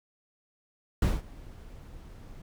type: noise with ADSR envelope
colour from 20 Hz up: brown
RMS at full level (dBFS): -22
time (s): 1.02-2.42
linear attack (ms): 4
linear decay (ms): 190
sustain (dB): -24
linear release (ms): 6
effects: none